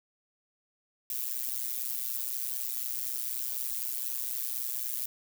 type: noise with amplitude modulation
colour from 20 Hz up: violet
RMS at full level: -30 dBFS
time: 1.1-5.06 s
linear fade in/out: 2 ms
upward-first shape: sine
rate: 124 Hz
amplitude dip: 95%
effects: none